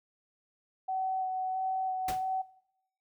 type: tone with vibrato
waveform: sine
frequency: 753 Hz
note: F#5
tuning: 30 cents sharp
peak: -30 dBFS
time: 0.88-2.42 s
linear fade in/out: 10 ms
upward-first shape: square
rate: 1.5 Hz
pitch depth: 9 cents each way
type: noise with exponential decay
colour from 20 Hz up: pink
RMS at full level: -33 dBFS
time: 2.08-2.25 s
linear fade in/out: 5 ms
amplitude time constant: 36 ms
effects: noise-tail reverb RT60 0.7 s tail -17 dB re dry